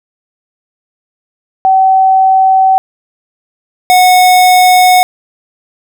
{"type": "tone pair in turn", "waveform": ["sine", "square"], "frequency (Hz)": [763, 732.5], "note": ["G5", "F#5"], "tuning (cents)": [-47, -18], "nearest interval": "minor second", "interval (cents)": 71, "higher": "first", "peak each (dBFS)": -4, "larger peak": "neither", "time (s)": [[1.65, 2.78], [3.9, 5.03]], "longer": "neither", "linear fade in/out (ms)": 0, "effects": []}